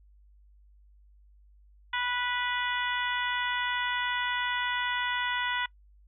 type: harmonic tone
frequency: 491.4 Hz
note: B4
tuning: 9 cents flat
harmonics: 2 / 3 / 4 / 5 / 6 / 7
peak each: -33 / -33 / -33 / -40 / -38 / -38 dBFS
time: 1.93-5.66 s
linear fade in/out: 5 ms
effects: noise-tail reverb RT60 0.1 s tail -23 dB re dry + added 50 Hz sine -55 dBFS peak until 6.07 s